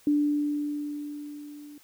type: tone with level ramp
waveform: sine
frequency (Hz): 293.7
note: D4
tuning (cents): 0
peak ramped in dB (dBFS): -19 to -43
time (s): 0.07-1.78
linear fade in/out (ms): 2
effects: white hiss -58 dBFS RMS until 1.83 s